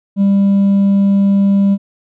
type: tone with hard clipping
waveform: triangle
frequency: 198.2 Hz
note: G3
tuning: 19 cents sharp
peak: -7 dBFS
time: 0.16-1.78 s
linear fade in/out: 50 ms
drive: 1 dB
effects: none